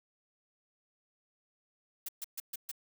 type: noise bursts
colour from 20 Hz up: blue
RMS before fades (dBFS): -39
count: 5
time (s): 2.06-2.715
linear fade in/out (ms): 5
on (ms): 27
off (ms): 130
effects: none